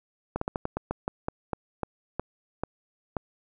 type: slowing click train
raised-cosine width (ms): 1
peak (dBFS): -14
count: 14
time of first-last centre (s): 0.36-3.168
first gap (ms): 54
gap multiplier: 1.21
effects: none